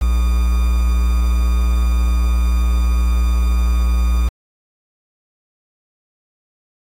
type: tone with quantisation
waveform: triangle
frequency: 59 Hz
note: A#1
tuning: 22 cents sharp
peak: -10 dBFS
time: 0.01-4.29 s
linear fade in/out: 10 ms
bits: 5
effects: AAC 48 kbps